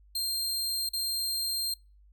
sawtooth tone with dropouts, 4186 Hz, C8, in tune, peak -26 dBFS, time 0.15-1.74 s, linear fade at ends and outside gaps 5 ms, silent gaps 0.891-0.933 s, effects noise-tail reverb RT60 0.3 s tail -26 dB re dry + added 50 Hz sine -55 dBFS peak until 2.12 s

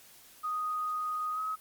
sine tone with pitch glide, 1244.5 to 1273.6 Hz, D#6 to D#6, 0 to +40 cents, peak -30 dBFS, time 0.43-1.56 s, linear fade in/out 20 ms, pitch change +40 cents, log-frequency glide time 1.33-1.4 s, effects white hiss -56 dBFS RMS until 1.6 s + Opus 48 kbps

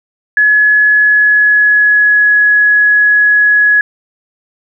sine tone with pitch glide, 1697 to 1682.4 Hz, G#6 to G#6, +37 to +22 cents, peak -5 dBFS, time 0.37-3.81 s, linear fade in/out 2 ms, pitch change -15 cents, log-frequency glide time 0.94-2.31 s, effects none

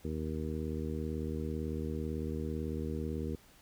harmonic tone, 78 Hz, D#2, 5 cents sharp, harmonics 1 / 2 / 3 / 4 / 5 / 6, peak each -38 / -41 / -40 / -43 / -43 / -44 dBFS, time 0.04-3.36 s, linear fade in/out 10 ms, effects pink hiss -61 dBFS RMS until 3.61 s

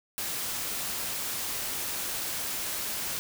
white noise, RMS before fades -33 dBFS, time 0.18-3.19 s, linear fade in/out 0 ms, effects none

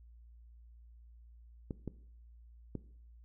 clicks, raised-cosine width 3 ms, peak -25 dBFS, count 3, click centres 1.708 / 1.877 / 2.753 s, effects noise-tail reverb RT60 0.6 s tail -18 dB re dry + added 58 Hz sine -54 dBFS peak until 3.24 s

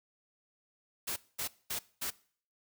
white noise bursts, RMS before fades -36 dBFS, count 4, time 1.07-2.106 s, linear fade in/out 10 ms, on 94 ms, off 220 ms, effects noise-tail reverb RT60 0.5 s tail -21 dB re dry

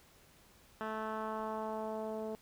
10% pulse tone with low-pass filter sweep, 218.4 Hz, A3, 13 cents flat, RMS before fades -39 dBFS, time 0.81-2.35 s, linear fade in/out 0 ms, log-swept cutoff 1800 to 530 Hz, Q 1.6, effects pink hiss -63 dBFS RMS until 2.41 s

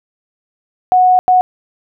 sine tone bursts at uneven times, 735 Hz, F#5, 12 cents flat, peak -6 dBFS, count 2, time 0.92-1.19 / 1.28-1.41 s, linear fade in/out 0 ms, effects none

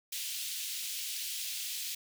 pink high-pass noise, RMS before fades -38 dBFS, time 0.12-1.95 s, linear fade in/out 5 ms, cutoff 2800 Hz, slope 24 dB/octave, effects none

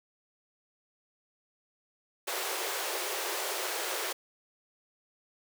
pink high-pass noise, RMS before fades -34 dBFS, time 2.27-4.13 s, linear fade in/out 10 ms, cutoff 350 Hz, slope 96 dB/octave, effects none

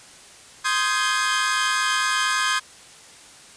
sawtooth chord, Ab major seventh, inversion first, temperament equal with one note detuned, 1046.5 / 1244.5 / 1568 / 1676.6 Hz, C6 / Eb6 / G6 / Ab6, 0 / 0 / 0 / +16 cents, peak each -22 dBFS, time 0.64-2.6 s, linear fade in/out 20 ms, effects white hiss -46 dBFS RMS until 3.56 s + resampled to 22050 Hz

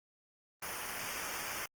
pink noise with comb filter, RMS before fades -40 dBFS, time 0.62-1.66 s, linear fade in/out 5 ms, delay 0.25 ms, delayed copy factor -0.85, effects Opus 24 kbps

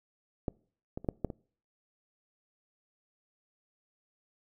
clicks, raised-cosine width 2 ms, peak -18 / -23 / -30 / -15 / -16 / -25 dBFS, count 6, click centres 0.482 / 0.975 / 1.046 / 1.088 / 1.247 / 1.302 s, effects noise-tail reverb RT60 0.5 s tail -25 dB re dry

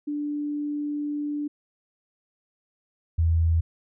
sine tone pair in turn, 293.7 / 82.42 Hz, D4 / E2, 0 / 0 cents, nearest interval octave + minor seventh, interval 2200 cents, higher first, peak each -26 / -18 dBFS, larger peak second, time 0.07-1.48 / 3.18-3.61 s, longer first, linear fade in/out 10 ms, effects none

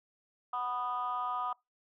sine chord, B major, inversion second, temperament just, 740.8 / 987.8 / 1234.7 Hz, F#5 / B5 / D#6, +2 / 0 / -14 cents, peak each -37 / -36 / -34 dBFS, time 0.53-1.53 s, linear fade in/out 5 ms, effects noise-tail reverb RT60 0.2 s tail -24 dB re dry + tanh soft clip ceiling -25 dBFS

